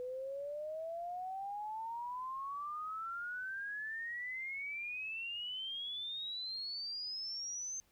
sine exponential sweep, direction up, 493.9 to 6310 Hz, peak -39 dBFS, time 0-7.8 s, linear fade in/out 0 ms, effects pink hiss -72 dBFS RMS until 7.91 s

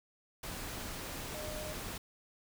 sine tone in noise, 612 Hz, D#5, 29 cents flat, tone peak -43 dBFS, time 1.34-1.73 s, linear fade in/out 5 ms, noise pink, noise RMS -42 dBFS, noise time 0.43-1.98 s, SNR -4 dB, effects none

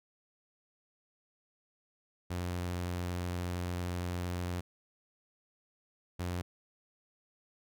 sawtooth tone bursts at uneven times, 88.7 Hz, F2, 27 cents sharp, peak -30 dBFS, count 2, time 2.3-4.61 / 6.19-6.42 s, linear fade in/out 10 ms, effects none

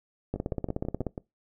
two click trains, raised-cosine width 2 ms, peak -21 / -16 dBFS, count 6 / 13, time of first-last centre 0.36-1.178 / 0.34-1.067 s, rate 6.11 / 16.5 Hz, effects noise-tail reverb RT60 0.2 s tail -22 dB re dry

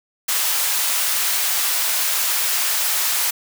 white high-pass noise, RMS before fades -20 dBFS, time 0.28-3.31 s, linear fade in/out 10 ms, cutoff 800 Hz, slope 12 dB/octave, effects none

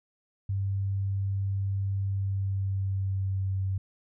sine tone with pitch glide, 98 to 95.82 Hz, G2 to G2, 0 to -39 cents, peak -26 dBFS, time 0.49-3.78 s, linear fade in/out 5 ms, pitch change -39 cents, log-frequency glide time 2.06-3.59 s, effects none

